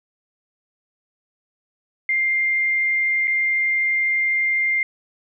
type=tone with dropouts; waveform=sine; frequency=2104 Hz; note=C7; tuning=9 cents sharp; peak=-17 dBFS; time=2.09-4.83 s; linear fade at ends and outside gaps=2 ms; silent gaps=3.273-3.278 s; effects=none